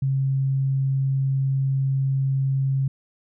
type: tone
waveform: sine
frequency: 135.1 Hz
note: C#3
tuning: 44 cents flat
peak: -19 dBFS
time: 0.02-2.88 s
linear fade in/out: 5 ms
effects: none